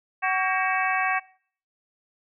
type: harmonic tone with a mistuned harmonic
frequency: 375.9 Hz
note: F#4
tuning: 27 cents sharp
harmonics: 2 / 3 / 4 / 5 / 6 / 7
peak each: -26 / -28 / -29 / -30 / -31 / -31 dBFS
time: 0.22-1.2 s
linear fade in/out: 20 ms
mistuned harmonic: 4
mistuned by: +110 cents
effects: noise-tail reverb RT60 0.5 s tail -22 dB re dry